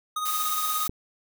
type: tone with tremolo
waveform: square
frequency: 1244.5 Hz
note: D#6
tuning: in tune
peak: -26 dBFS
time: 0.16-0.87 s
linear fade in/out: 5 ms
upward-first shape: sine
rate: 17 Hz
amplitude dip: 45%
type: noise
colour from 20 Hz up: blue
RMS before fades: -30 dBFS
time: 0.25-0.88 s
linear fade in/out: 5 ms
type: click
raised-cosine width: 3 ms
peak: -19 dBFS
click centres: 0.895 s
effects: none